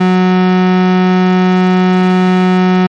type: tone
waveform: 35% pulse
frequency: 183.8 Hz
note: F#3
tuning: 11 cents flat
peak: -5 dBFS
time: 0-2.87 s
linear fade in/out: 10 ms
effects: low-pass 3000 Hz 12 dB/octave + MP3 48 kbps